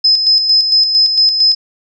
sine tone with tremolo, 5100 Hz, D#8, 42 cents sharp, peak -6 dBFS, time 0.04-1.55 s, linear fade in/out 10 ms, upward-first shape square, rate 4.4 Hz, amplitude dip 50%, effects none

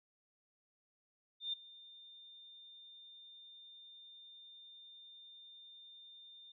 sine tone with ADSR envelope, 3610 Hz, A7, 44 cents sharp, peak -34 dBFS, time 1.4-6.52 s, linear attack 130 ms, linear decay 11 ms, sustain -20 dB, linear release 5 ms, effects none

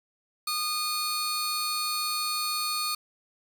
sawtooth tone pair together, 1228 / 4394 Hz, D#6 / C#8, -23 / -16 cents, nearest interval octave + minor seventh, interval 2207 cents, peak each -27 dBFS, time 0.47-2.95 s, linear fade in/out 5 ms, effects 8-bit

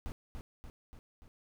brown noise with echo, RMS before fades -39 dBFS, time 0.06-0.12 s, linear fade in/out 0 ms, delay 290 ms, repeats 4, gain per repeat -4 dB, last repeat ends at 1.28 s, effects none

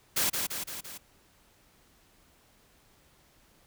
white noise with echo, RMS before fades -27 dBFS, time 0.16-0.3 s, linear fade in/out 10 ms, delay 170 ms, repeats 4, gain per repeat -4 dB, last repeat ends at 0.98 s, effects pink hiss -63 dBFS RMS until 3.66 s

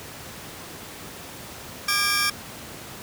sawtooth tone cluster, 1200 / 1631 / 2344 / 5440 Hz, D6 / G#6 / D7 / F8, +37 / -32 / -4 / -46 cents, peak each -23 dBFS, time 1.88-2.3 s, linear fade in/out 5 ms, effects pink hiss -39 dBFS RMS until 3.02 s + high-pass 80 Hz 12 dB/octave

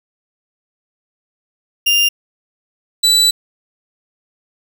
35% pulse tone pair in turn, 2800 / 3960 Hz, F7 / B7, +4 / +4 cents, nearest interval tritone, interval 600 cents, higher second, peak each -9 / -7 dBFS, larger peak second, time 1.86-2.09 / 3.03-3.31 s, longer second, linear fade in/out 10 ms, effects none

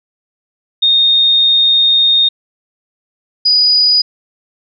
sine tone pair in turn, 3688 / 4932 Hz, A#7 / D#8, -19 / -16 cents, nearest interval perfect fourth, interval 503 cents, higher second, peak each -7 dBFS, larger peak neither, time 0.82-2.29 / 3.45-4.02 s, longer first, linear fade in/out 10 ms, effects none

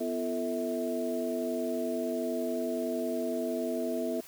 sine tone cluster, 250.2 / 341.2 / 442.6 / 649 Hz, B3 / F4 / A4 / E5, +23 / -40 / +10 / -27 cents, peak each -34 / -36 / -36 / -34 dBFS, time 0-4.21 s, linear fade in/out 10 ms, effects white hiss -51 dBFS RMS until 4.27 s

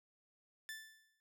sawtooth tone with exponential decay, 1760 Hz, A6, in tune, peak -39 dBFS, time 0.69-1.2 s, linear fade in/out 0 ms, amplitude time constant 110 ms, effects noise-tail reverb RT60 0.1 s tail -25 dB re dry

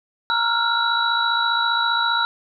sine tone cluster, 932 / 1368 / 1423 / 3916 Hz, A#5 / F6 / F6 / B7, -1 / -36 / +32 / -15 cents, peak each -23 dBFS, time 0.3-2.25 s, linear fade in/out 0 ms, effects none

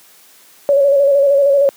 sine tone with vibrato, 560 Hz, C#5, 18 cents sharp, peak -8 dBFS, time 0.69-1.69 s, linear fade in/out 0 ms, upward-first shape square, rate 13 Hz, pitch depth 33 cents each way, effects white hiss -46 dBFS RMS until 1.76 s + high-pass 200 Hz 12 dB/octave

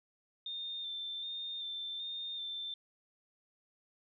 sine tone with vibrato, 3600 Hz, A7, 39 cents sharp, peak -38 dBFS, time 0.46-2.74 s, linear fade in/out 2 ms, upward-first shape square, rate 1.3 Hz, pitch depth 21 cents each way, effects none

